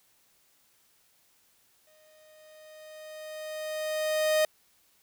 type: tone with exponential growth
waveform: 45% pulse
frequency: 620 Hz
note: D#5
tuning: 6 cents flat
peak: -21 dBFS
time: 1.87-4.45 s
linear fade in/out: 2 ms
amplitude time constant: 560 ms
effects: white hiss -66 dBFS RMS until 5.02 s